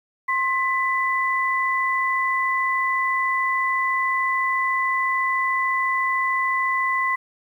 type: tone pair together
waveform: sine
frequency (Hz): 1061 / 1994.8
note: C6 / B6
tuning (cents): +24 / +17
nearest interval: major seventh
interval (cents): 1093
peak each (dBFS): -22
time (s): 0.28-7.16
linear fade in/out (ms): 10
effects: 9-bit